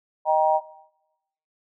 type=chord; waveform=sine; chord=Eb major; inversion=none; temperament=equal with one note detuned; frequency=622.3 / 784 / 945.3 Hz; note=Eb5 / G5 / Bb5; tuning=0 / 0 / +24 cents; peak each=-21 dBFS; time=0.25-0.61 s; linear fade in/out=50 ms; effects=noise-tail reverb RT60 0.9 s tail -19 dB re dry